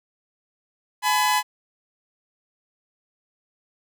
sawtooth tone pair together, 847.4 / 1002 Hz, G#5 / B5, +35 / +25 cents, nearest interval minor third, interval 290 cents, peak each -18 / -17 dBFS, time 1.02-1.43 s, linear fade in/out 50 ms, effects none

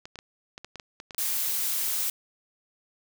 clicks, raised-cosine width 0.2 ms, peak -23 dBFS, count 10, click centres 0.055 / 0.157 / 0.189 / 0.579 / 0.646 / 0.757 / 0.798 / 1.001 / 1.108 / 1.147 s
blue noise, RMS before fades -28 dBFS, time 1.18-2.1 s, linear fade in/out 2 ms
effects none

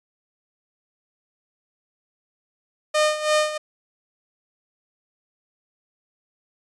sawtooth tone with tremolo, 610 Hz, D#5, 34 cents flat, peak -12 dBFS, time 2.94-3.58 s, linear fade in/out 10 ms, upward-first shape sine, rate 3 Hz, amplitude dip 75%, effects resampled to 22050 Hz

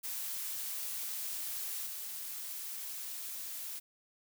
blue noise with level steps, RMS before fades -39 / -42 dBFS, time 0.03-3.8 s, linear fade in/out 20 ms, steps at 1.86 s, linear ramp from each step 10 ms, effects none

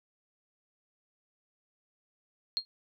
sine tone with exponential decay, 4243 Hz, C8, 23 cents sharp, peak -23 dBFS, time 2.57-2.65 s, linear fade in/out 0 ms, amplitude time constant 17 ms, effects none

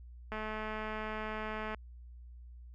click train, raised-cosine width 0.5 ms, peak -25 dBFS, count 309, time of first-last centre 0.32-1.746 s, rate 216 Hz, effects added 60 Hz sine -48 dBFS peak until 2.74 s

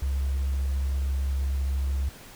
triangle tone, 67.8 Hz, C#2, 38 cents flat, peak -20 dBFS, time 0.02-2.09 s, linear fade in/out 5 ms, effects tanh soft clip ceiling -21 dBFS + pink hiss -47 dBFS RMS until 2.35 s

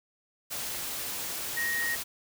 sine tone in noise, 1875 Hz, A#6, 10 cents sharp, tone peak -28 dBFS, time 1.56-1.96 s, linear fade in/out 20 ms, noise white, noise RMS -35 dBFS, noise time 0.5-2.04 s, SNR +4 dB, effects none

